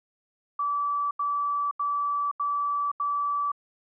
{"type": "tone bursts", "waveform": "sine", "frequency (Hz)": 1155, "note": "D6", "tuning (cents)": -29, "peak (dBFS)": -24, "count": 5, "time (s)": [0.59, 3.518], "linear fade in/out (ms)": 5, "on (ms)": 520, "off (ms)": 82, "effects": []}